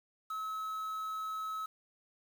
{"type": "tone with quantisation", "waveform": "triangle", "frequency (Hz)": 1290, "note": "E6", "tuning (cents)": -38, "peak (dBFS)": -34, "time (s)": [0.3, 1.66], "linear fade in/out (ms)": 5, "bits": 9, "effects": []}